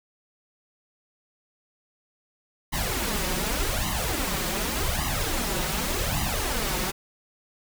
pink noise with flanger, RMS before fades -27 dBFS, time 2.72-6.92 s, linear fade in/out 20 ms, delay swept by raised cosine 1 to 5.5 ms, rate 0.86 Hz, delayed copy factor +0.8, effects none

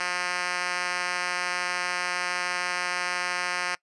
5% pulse tone with band-pass filter, 178.7 Hz, F3, 40 cents sharp, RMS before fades -29 dBFS, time 0-3.75 s, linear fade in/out 2 ms, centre 2900 Hz, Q 0.61, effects noise-tail reverb RT60 0.1 s tail -22 dB re dry + resampled to 24000 Hz

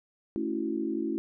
sine chord, F# minor seventh, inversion first, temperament equal, 220 / 277.2 / 329.6 / 370 Hz, A3 / C#4 / E4 / F#4, 0 / 0 / 0 / 0 cents, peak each -35 / -34 / -31 / -37 dBFS, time 0.36-1.18 s, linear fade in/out 0 ms, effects none

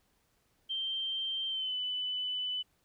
sine tone with pitch glide, 3142 to 2997 Hz, G7 to F#7, +3 to +22 cents, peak -32 dBFS, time 0.69-2.63 s, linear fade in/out 20 ms, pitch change -81 cents, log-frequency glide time 1.48-1.76 s, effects pink hiss -73 dBFS RMS until 2.84 s

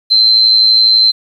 sine tone with amplitude modulation, 4101 Hz, C8, 36 cents flat, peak -3 dBFS, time 0.1-1.12 s, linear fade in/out 20 ms, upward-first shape sine, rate 112 Hz, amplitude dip 55%, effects 7-bit

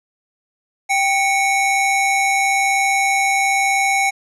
square tone pair together, 784 / 2211 Hz, G5 / C#7, 0 / -5 cents, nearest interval octave + tritone, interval 1795 cents, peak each -18 dBFS, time 0.89-4.11 s, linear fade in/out 20 ms, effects resampled to 24000 Hz + 9-bit

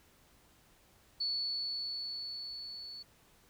sine tone with level ramp, 4435 Hz, C#8, in tune, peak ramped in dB -31 to -44 dBFS, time 1.2-3.03 s, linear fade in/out 10 ms, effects pink hiss -65 dBFS RMS until 3.49 s

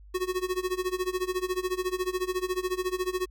square tone with tremolo, 367.7 Hz, F#4, 11 cents flat, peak -25 dBFS, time 0.14-3.26 s, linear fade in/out 10 ms, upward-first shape sine, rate 14 Hz, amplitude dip 90%, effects added 50 Hz sine -47 dBFS peak until 3.3 s

